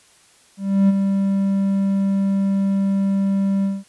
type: tone with ADSR envelope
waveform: triangle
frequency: 196 Hz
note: G3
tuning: in tune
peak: -8 dBFS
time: 0.57-3.84 s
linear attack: 320 ms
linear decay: 26 ms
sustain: -6 dB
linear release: 200 ms
effects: white hiss -53 dBFS RMS until 3.88 s + resampled to 24000 Hz